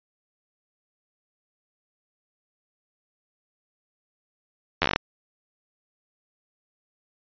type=slowing click train; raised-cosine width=0.3 ms; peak=-4 dBFS; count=9; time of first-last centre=4.82-4.96 s; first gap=11 ms; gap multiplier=1.13; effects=resampled to 11025 Hz